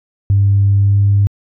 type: tone with pitch glide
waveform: sine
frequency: 99.6 to 100.47 Hz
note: G2 to G2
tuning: +28 to +43 cents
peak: -7 dBFS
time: 0.3-1.27 s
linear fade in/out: 0 ms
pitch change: +15 cents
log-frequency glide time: 0.74-0.97 s
effects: tanh soft clip ceiling -3 dBFS